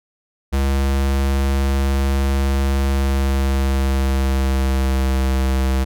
square tone with pitch glide, 68.2 to 65.99 Hz, C#2 to C2, -28 to +15 cents, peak -16 dBFS, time 0.52-5.85 s, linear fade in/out 20 ms, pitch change -57 cents, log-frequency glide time 2.91-5.18 s, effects none

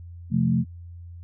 sine chord, F major, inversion second, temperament equal, 130.81 / 174.61 / 220 Hz, C3 / F3 / A3, 0 / 0 / 0 cents, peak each -23 dBFS, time 0.3-0.65 s, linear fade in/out 50 ms, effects added 86 Hz sine -38 dBFS peak until 1.23 s

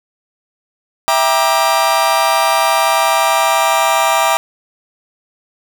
40% pulse chord, E half-diminished seventh, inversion none, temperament just, 659.3 / 791.1 / 949.3 / 1186.7 Hz, E5 / G5 / Bb5 / D6, 0 / +16 / +31 / +18 cents, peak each -16 dBFS, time 1.08-4.37 s, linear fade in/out 0 ms, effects none

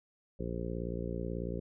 harmonic tone, 58.27 Hz, A#1, in tune, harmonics 1 / 2 / 3 / 4 / 5 / 6 / 7 / 8 / 9, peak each -40 / -43 / -40 / -45 / -46 / -45 / -43 / -46 / -45 dBFS, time 0.39-1.6 s, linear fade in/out 10 ms, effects none

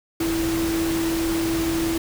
sine tone in noise, 329.4 Hz, E4, 1 cent flat, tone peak -21 dBFS, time 0.2-1.98 s, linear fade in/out 5 ms, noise pink, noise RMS -29 dBFS, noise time 0.2-1.98 s, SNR +5 dB, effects none

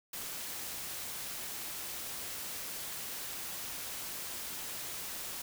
white noise, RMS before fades -41 dBFS, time 0.13-5.42 s, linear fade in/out 5 ms, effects none

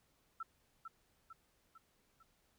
sine tone with echo, 1332 Hz, E6, 18 cents sharp, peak -40 dBFS, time 0.4-0.43 s, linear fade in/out 5 ms, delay 450 ms, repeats 4, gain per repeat -5 dB, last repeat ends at 2.23 s, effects pink hiss -75 dBFS RMS until 2.58 s

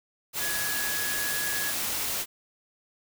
sine tone in noise, 1678 Hz, G#6, 17 cents sharp, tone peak -32 dBFS, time 0.39-1.74 s, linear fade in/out 50 ms, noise white, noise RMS -30 dBFS, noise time 0.33-2.26 s, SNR -5 dB, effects none

